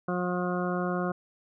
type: harmonic tone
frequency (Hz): 179.1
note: F3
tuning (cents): +44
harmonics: 1 / 2 / 3 / 4 / 6 / 7 / 8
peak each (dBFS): -30 / -33 / -35 / -36 / -38 / -38 / -39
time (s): 0.08-1.12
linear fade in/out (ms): 5
effects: none